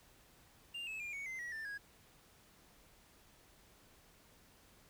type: tone with pitch steps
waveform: triangle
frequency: 2794 / 2592 / 2404 / 2230 / 2069 / 1919.4 / 1780.6 / 1651.8 Hz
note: F7 / E7 / D7 / C#7 / C7 / B6 / A6 / G#6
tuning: 0 / -30 / +40 / +10 / -20 / -50 / +20 / -10 cents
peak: -40 dBFS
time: 0.74-1.78 s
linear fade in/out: 10 ms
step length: 130 ms
effects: pink hiss -65 dBFS RMS until 4.89 s